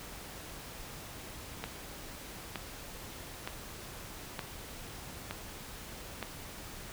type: click train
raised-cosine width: 0.3 ms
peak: -20 dBFS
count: 6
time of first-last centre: 1.64-6.227 s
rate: 1.09 Hz
effects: pink hiss -46 dBFS RMS until 6.92 s